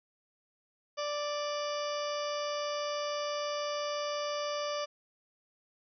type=harmonic tone; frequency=587.3 Hz; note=D5; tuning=in tune; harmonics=1 / 2 / 3 / 4 / 5 / 6 / 8 / 9 / 10; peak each=-34 / -38 / -48 / -47 / -45 / -48 / -45 / -49 / -49 dBFS; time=0.97-4.86 s; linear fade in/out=20 ms; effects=none